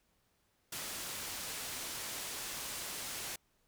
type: low-pass noise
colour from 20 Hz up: white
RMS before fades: -42 dBFS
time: 0.72-3.36 s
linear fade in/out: 5 ms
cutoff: 11000 Hz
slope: 12 dB/octave
effects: pink hiss -75 dBFS RMS until 3.67 s